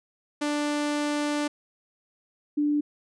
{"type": "tone pair in turn", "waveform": ["sawtooth", "sine"], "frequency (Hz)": [294.5, 294.5], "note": ["D4", "D4"], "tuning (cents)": [5, 5], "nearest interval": "unison", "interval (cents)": 0, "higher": "neither", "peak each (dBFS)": -21, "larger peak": "neither", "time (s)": [[0.41, 1.48], [2.57, 2.81]], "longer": "first", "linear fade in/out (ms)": 10, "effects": ["resampled to 22050 Hz"]}